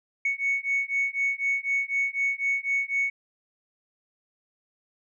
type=beating tone pair; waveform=sine; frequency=2217 / 2221 Hz; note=C#7 / C#7; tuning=0 / +3 cents; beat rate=4 Hz; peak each=-26 dBFS; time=0.25-3.1 s; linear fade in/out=5 ms; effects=tanh soft clip ceiling -18 dBFS